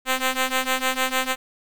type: ring-modulated tone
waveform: 5% pulse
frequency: 259.7 Hz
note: C4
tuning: 13 cents flat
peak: -7 dBFS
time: 0.05-1.36 s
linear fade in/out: 50 ms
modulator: 263 Hz
effects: none